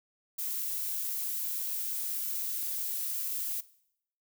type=noise; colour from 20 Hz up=violet; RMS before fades=-34 dBFS; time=0.38-3.61 s; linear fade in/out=10 ms; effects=noise-tail reverb RT60 0.7 s tail -19 dB re dry